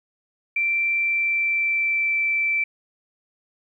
sine tone with pitch glide, 2349 to 2331 Hz, D7 to D7, 0 to -14 cents, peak -19 dBFS, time 0.56-2.64 s, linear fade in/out 5 ms, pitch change -14 cents, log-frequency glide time 0.94-2.17 s, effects 10-bit

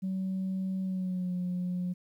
sine tone with pitch glide, 189.1 to 179.73 Hz, F#3 to F3, +38 to +50 cents, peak -28 dBFS, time 0.02-1.94 s, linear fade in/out 20 ms, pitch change -88 cents, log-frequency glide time 0.82-1.33 s, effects tanh soft clip ceiling -27 dBFS + 11-bit

